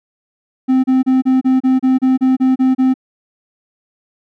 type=tone bursts; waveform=triangle; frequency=260 Hz; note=C4; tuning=11 cents flat; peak=-7 dBFS; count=12; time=0.68-2.941 s; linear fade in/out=20 ms; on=160 ms; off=31 ms; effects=none